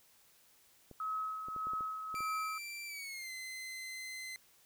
clicks, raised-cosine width 2 ms, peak -38 dBFS, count 8, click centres 0.913 / 1.485 / 1.563 / 1.67 / 1.735 / 1.808 / 2.143 / 2.206 s
sine tone with tremolo, 1281 Hz, E6, 50 cents flat, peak -34 dBFS, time 1-2.58 s, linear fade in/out 2 ms, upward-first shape sine, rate 1.7 Hz, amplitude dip 50%
sawtooth tone with pitch glide, 2349 to 2057 Hz, D7 to C7, 0 to -30 cents, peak -39 dBFS, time 2.15-4.36 s, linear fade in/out 0 ms, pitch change -230 cents, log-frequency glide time 2.86-3.31 s
effects white hiss -66 dBFS RMS until 4.65 s

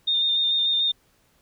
sine tone with vibrato, 3643 Hz, A#7, 41 cents flat, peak -19 dBFS, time 0.07-0.92 s, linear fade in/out 10 ms, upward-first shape square, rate 6.8 Hz, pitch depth 14 cents each way, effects pink hiss -63 dBFS RMS until 1.41 s

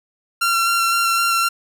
sawtooth tone with vibrato, 1367 Hz, F6, 37 cents flat, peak -12 dBFS, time 0.41-1.49 s, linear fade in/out 10 ms, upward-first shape square, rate 3.9 Hz, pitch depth 11 cents each way, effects none

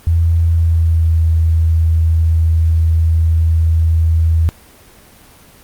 sine tone with pitch glide, 83.3 to 81.4 Hz, E2 to E2, +19 to -21 cents, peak -9 dBFS, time 0.07-4.49 s, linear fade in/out 0 ms, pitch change -40 cents, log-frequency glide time 0.45-1.17 s, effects pink hiss -43 dBFS RMS until 5.63 s + Opus 24 kbps

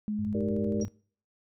sine tone with vibrato, 210.6 Hz, G#3, 24 cents sharp, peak -28 dBFS, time 0.08-0.85 s, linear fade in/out 0 ms, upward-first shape sine, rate 11 Hz, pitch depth 10 cents each way
sine tone bursts, 100.4 Hz, G2, 42 cents sharp, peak -35 dBFS, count 9, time 0.19-0.881 s, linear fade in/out 0 ms, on 59 ms, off 20 ms
sine chord, Eb major seventh, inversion none, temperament equal with one note detuned, 311.1 / 392 / 466.2 / 582.6 Hz, Eb4 / G4 / Bb4 / D5, 0 / 0 / 0 / -14 cents, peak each -37 / -35 / -34 / -38 dBFS, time 0.34-0.84 s, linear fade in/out 10 ms
sine tone with exponential decay, 5700 Hz, F8, 34 cents sharp, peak -35 dBFS, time 0.81-0.9 s, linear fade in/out 5 ms, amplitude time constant 18 ms
effects noise-tail reverb RT60 0.5 s tail -25 dB re dry

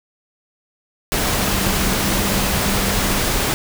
sine tone in noise, 196 Hz, G3, in tune, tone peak -25 dBFS, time 1.39-3.18 s, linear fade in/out 0 ms, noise pink, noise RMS -19 dBFS, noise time 1.12-3.54 s, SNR -9 dB, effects none

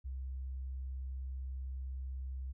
sine tone, 65.41 Hz, C2, in tune, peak -38 dBFS, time 0.04-2.53 s, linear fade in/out 20 ms, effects none

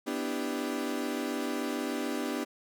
35% pulse chord, E minor seventh, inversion second, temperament equal, 246.9 / 293.7 / 329.6 / 392 Hz, B3 / D4 / E4 / G4, 0 / 0 / 0 / 0 cents, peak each -34 / -33 / -39 / -36 dBFS, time 0.06-2.45 s, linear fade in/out 20 ms, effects none

